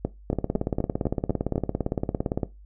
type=two click trains; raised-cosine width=2 ms; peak=-11 / -11 dBFS; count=7 / 38; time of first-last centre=0.05-1.558 / 0.33-2.432 s; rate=3.98 / 17.6 Hz; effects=noise-tail reverb RT60 0.2 s tail -17 dB re dry + added 50 Hz sine -45 dBFS peak until 2.65 s